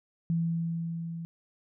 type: tone with level ramp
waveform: sine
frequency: 166.6 Hz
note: E3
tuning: 19 cents sharp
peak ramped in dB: -24 to -35 dBFS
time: 0.3-1.25 s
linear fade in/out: 0 ms
effects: none